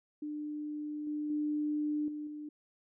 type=tone with level steps; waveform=sine; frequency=299.1 Hz; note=D4; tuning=32 cents sharp; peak=-36 / -33 / -30 / -37 / -40 dBFS; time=0.22-2.49 s; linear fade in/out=5 ms; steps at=1.07 / 1.3 / 2.08 / 2.27 s; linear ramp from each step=2 ms; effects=none